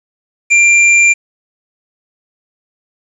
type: tone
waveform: square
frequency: 2376 Hz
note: D7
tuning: 20 cents sharp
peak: -6 dBFS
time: 0.5-1.14 s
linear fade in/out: 20 ms
effects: resampled to 22050 Hz + 7-bit